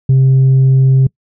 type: tone with tanh clipping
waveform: sine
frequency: 132.7 Hz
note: C3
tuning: 25 cents sharp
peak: -6 dBFS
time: 0.09-1.07 s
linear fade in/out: 5 ms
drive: 1 dB
effects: noise-tail reverb RT60 0.1 s tail -25 dB re dry